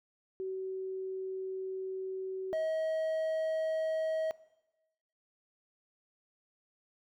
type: tone pair in turn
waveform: sine / triangle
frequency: 378.7 / 636.9 Hz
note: F#4 / D#5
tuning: +40 / +40 cents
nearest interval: major sixth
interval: 900 cents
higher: second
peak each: -34 / -28 dBFS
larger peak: second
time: 0.4-2.53 / 2.53-4.31 s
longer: first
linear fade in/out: 0 ms
effects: noise-tail reverb RT60 1.0 s tail -19 dB re dry